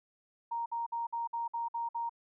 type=tone bursts; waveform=sine; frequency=932.3 Hz; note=A#5; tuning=in tune; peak=-32 dBFS; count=8; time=0.51-2.095 s; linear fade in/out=10 ms; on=150 ms; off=55 ms; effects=none

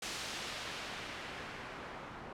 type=noise with low-pass filter sweep; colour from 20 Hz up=white; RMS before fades=-44 dBFS; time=0.02-2.33 s; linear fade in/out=5 ms; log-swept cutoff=5700 to 1100 Hz; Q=0.79; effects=none

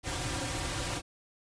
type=noise with comb filter; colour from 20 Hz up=pink; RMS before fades=-34 dBFS; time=0.03-1.02 s; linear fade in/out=50 ms; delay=4.7 ms; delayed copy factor=-0.9; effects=resampled to 22050 Hz

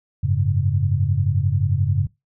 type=chord; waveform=sine; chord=F# suspended second; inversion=none; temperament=equal; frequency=92.5 / 103.83 / 138.59 Hz; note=F#2 / G#2 / C#3; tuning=0 / 0 / 0 cents; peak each=-21 dBFS; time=0.23-2.07 s; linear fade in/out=10 ms; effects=noise-tail reverb RT60 0.2 s tail -21 dB re dry

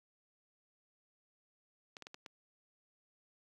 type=clicks; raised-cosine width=0.2 ms; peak=-30 dBFS; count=5; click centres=1.968 / 2.023 / 2.069 / 2.144 / 2.262 s; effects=high-pass 150 Hz 12 dB/octave + 11-bit

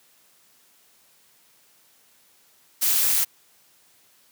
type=noise with amplitude modulation; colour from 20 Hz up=blue; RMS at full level=-17 dBFS; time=2.81-3.25 s; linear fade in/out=20 ms; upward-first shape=sine; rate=286 Hz; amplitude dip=85%; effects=white hiss -59 dBFS RMS until 4.31 s + high-pass 100 Hz 12 dB/octave

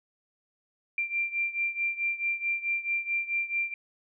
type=beating tone pair; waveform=sine; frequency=2367 / 2371.6 Hz; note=D7 / D7; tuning=+13 / +16 cents; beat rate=4.6 Hz; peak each=-29 / -32 dBFS; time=0.98-3.74 s; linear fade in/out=2 ms; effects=none

